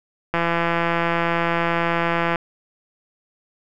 click train, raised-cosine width 0.5 ms, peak -6 dBFS, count 342, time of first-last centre 0.34-2.358 s, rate 169 Hz, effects none

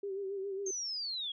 sine tone with vibrato, 392 Hz, G4, in tune, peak -35 dBFS, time 0.03-0.71 s, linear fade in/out 5 ms, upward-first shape sine, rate 7.3 Hz, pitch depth 52 cents each way
sine linear sweep, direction down, 6420 to 3242 Hz, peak -35 dBFS, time 0.66-1.32 s, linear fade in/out 5 ms
effects none

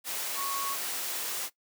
sine tone in noise, 1107 Hz, C#6, 3 cents flat, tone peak -33 dBFS, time 0.35-0.77 s, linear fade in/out 50 ms, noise white, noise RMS -34 dBFS, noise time 0.04-1.5 s, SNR -2 dB, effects noise-tail reverb RT60 0.1 s tail -17 dB re dry + high-pass 300 Hz 12 dB/octave

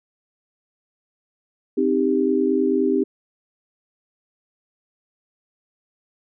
sine chord, C minor, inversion none, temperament equal with one note detuned, 261.6 / 311.1 / 395.2 Hz, C4 / Eb4 / G4, 0 / 0 / +14 cents, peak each -21 / -22 / -20 dBFS, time 1.77-3.04 s, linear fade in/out 10 ms, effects none

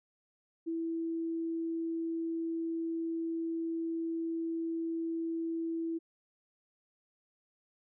sine tone, 329.6 Hz, E4, in tune, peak -32 dBFS, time 0.66-5.99 s, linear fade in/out 20 ms, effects none

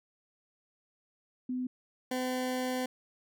sine / 20% pulse tone pair in turn, 252.6 / 254.5 Hz, B3 / C4, +39 / -48 cents, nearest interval unison, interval 13 cents, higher second, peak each -31 / -26 dBFS, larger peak second, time 1.49-1.67 / 2.11-2.86 s, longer second, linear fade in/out 5 ms, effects none

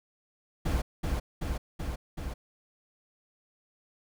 brown noise with echo, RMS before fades -28 dBFS, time 0.65-0.82 s, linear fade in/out 10 ms, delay 380 ms, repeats 4, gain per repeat -2 dB, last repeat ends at 2.34 s, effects none

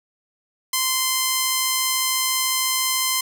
5% pulse tone, 1038 Hz, C6, 14 cents flat, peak -7 dBFS, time 0.73-3.21 s, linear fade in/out 5 ms, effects none

